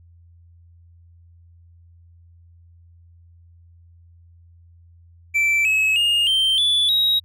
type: tone with pitch steps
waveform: triangle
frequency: 2332 / 2573 / 2838 / 3131 / 3454 / 3810 Hz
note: D7 / E7 / F7 / G7 / A7 / A#7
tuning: -13 / -43 / +27 / -3 / -33 / +37 cents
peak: -14 dBFS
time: 5.34-7.2 s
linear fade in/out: 20 ms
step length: 310 ms
effects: added 85 Hz sine -47 dBFS peak until 7.24 s